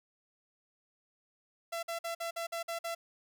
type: tone bursts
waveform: sawtooth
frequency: 673 Hz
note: E5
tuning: 36 cents sharp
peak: -31 dBFS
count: 8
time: 1.72-2.95 s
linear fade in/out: 10 ms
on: 110 ms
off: 50 ms
effects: 12-bit